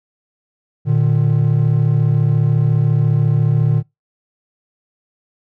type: tone pair together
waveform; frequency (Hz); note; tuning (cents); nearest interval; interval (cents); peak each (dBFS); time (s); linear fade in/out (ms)
triangle; 116.66 / 151; A#2 / D3; +2 / +48; major third; 446; -12; 0.85-3.83; 50
effects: noise-tail reverb RT60 0.2 s tail -24 dB re dry + tanh soft clip ceiling -3 dBFS